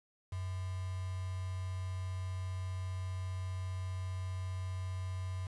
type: tone with quantisation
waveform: sine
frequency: 92.5 Hz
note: F#2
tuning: in tune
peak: -36 dBFS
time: 0.32-5.47 s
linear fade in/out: 5 ms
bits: 8
effects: resampled to 24000 Hz